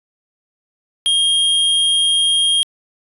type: tone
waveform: square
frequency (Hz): 3234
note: G#7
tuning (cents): -47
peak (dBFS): -13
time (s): 1.06-2.63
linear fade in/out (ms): 0
effects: resampled to 32000 Hz